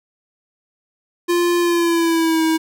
square tone with pitch glide, 348.1 to 321.1 Hz, F4 to E4, -6 to -45 cents, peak -15 dBFS, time 1.28-2.58 s, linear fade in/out 20 ms, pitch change -139 cents, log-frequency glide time 1.6-2.43 s, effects none

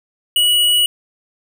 sine tone with hard clipping, 2924 Hz, F#7, 21 cents flat, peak -12 dBFS, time 0.36-0.86 s, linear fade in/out 2 ms, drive 18 dB, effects none

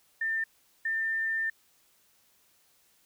sine tone pair in turn, 1796 / 1796 Hz, A6 / A6, +35 / +35 cents, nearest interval unison, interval 0 cents, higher neither, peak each -27 dBFS, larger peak neither, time 0.21-0.44 / 0.85-1.5 s, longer second, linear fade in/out 5 ms, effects white hiss -66 dBFS RMS until 3.05 s

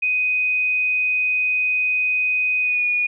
sine tone with pitch glide, 2500 to 2453 Hz, D#7 to D#7, +8 to -25 cents, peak -17 dBFS, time 0.02-3.07 s, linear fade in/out 10 ms, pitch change -33 cents, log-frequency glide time 2.61-2.85 s, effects none

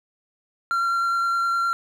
triangle tone with vibrato, 1372 Hz, F6, 31 cents flat, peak -18 dBFS, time 0.71-1.73 s, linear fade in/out 0 ms, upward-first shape triangle, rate 9.7 Hz, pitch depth 11 cents each way, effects none

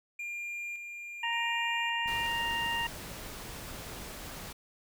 triangle tone with tremolo, 2400 Hz, D7, 37 cents sharp, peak -34 dBFS, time 0.19-2.27 s, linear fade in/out 5 ms, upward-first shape square, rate 0.88 Hz, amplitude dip 40%
harmonic tone, 932.3 Hz, A#5, in tune, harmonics 1 / 2 / 3, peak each -34 / -34 / -34 dBFS, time 1.23-2.87 s, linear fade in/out 5 ms
click train, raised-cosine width 5 ms, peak -37 dBFS, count 14, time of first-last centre 2.06-4.018 s, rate 6.64 Hz
pink noise, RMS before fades -43 dBFS, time 2.07-4.53 s, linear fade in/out 10 ms
effects none

